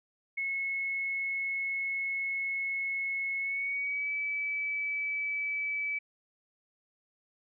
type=tone with pitch glide; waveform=sine; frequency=2186 to 2299 Hz; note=C#7 to D7; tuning=-25 to -37 cents; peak=-30 dBFS; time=0.37-5.99 s; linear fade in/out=10 ms; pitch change=+88 cents; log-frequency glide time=3.39-4.11 s; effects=none